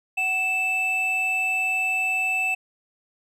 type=tone pair together; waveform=triangle; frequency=750 / 2638 Hz; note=F#5 / E7; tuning=+23 / +1 cents; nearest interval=octave + minor seventh; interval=2178 cents; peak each=-29 / -20 dBFS; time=0.17-2.55 s; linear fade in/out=10 ms; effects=resampled to 32000 Hz